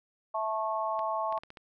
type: harmonic tone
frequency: 218.8 Hz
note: A3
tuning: 9 cents flat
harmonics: 3 / 4 / 5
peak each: -33 / -33 / -33 dBFS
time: 0.34-1.39 s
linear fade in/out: 10 ms
type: clicks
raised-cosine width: 0.3 ms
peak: -30 dBFS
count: 6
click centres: 0.992 / 1.325 / 1.377 / 1.435 / 1.504 / 1.572 s
effects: none